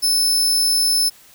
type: tone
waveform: sawtooth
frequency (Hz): 5260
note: E8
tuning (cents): -5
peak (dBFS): -12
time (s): 0.02-1.1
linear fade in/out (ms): 20
effects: white hiss -48 dBFS RMS until 1.34 s